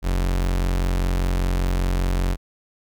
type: tone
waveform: 40% pulse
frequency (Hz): 45.12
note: F#1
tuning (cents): -43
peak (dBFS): -18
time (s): 0.02-2.37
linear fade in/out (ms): 50
effects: none